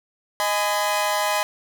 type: chord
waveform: sawtooth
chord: G# minor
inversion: second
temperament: equal with one note detuned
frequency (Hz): 622.3 / 830.6 / 1010.9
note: D#5 / G#5 / B5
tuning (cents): 0 / 0 / +40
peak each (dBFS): -21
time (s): 0.4-1.43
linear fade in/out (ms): 0
effects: none